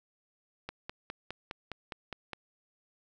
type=click train; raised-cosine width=0.3 ms; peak=-22 dBFS; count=9; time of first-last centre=0.69-2.333 s; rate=4.87 Hz; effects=none